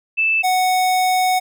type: tone pair in turn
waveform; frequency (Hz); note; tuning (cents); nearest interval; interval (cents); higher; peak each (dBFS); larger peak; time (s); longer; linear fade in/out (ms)
sine / square; 2637 / 740; E7 / F#5; 0 / 0; octave + minor seventh; 2200; first; -14 / -15; first; 0.17-0.43 / 0.43-1.4; second; 20
effects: none